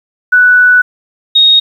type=tone pair in turn; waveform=sine; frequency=1483 / 3737 Hz; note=F#6 / A#7; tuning=+4 / +4 cents; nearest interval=octave + major third; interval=1600 cents; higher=second; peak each=-3 dBFS; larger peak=neither; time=0.32-0.82 / 1.35-1.6 s; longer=first; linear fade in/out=10 ms; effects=7-bit